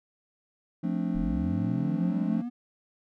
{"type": "chord", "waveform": "triangle", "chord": "D minor seventh", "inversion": "first", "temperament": "just", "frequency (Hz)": [176.2, 220.2, 264.3, 293.7], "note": ["F3", "A3", "C4", "D4"], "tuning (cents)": [16, 2, 18, 0], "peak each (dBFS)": [-28, -30, -32, -32], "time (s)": [0.83, 2.42], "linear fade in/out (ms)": 10}
{"type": "linear sweep", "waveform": "triangle", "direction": "up", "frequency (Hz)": [31, 246.9], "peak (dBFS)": -29, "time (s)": [1.14, 2.5], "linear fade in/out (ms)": 20}
{"effects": []}